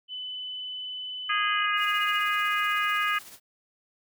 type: tone with pitch glide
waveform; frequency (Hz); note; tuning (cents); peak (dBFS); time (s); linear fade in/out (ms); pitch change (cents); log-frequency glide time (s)
sine; 3008 to 2875; F#7 to F7; +28 to +50; -33; 0.08-2.25; 50; -78; 1.51-1.72
type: harmonic tone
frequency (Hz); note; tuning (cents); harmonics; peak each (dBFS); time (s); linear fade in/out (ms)
412.8; G#4; -10; 3 / 4 / 5 / 6 / 7; -27 / -29 / -31 / -33 / -34; 1.29-3.19; 10
type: noise with tremolo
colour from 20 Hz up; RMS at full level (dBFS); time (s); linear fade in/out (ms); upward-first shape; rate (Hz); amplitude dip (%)
white; -45; 1.76-3.4; 50; triangle; 16; 50
effects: none

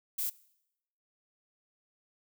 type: noise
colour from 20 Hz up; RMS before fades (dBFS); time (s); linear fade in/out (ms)
violet; -33; 0.18-0.3; 10
effects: noise-tail reverb RT60 0.8 s tail -21 dB re dry

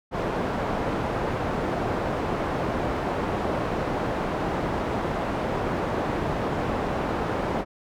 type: low-pass noise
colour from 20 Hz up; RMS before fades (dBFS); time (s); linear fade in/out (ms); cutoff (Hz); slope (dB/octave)
white; -27; 0.11-7.65; 50; 770; 12
effects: none

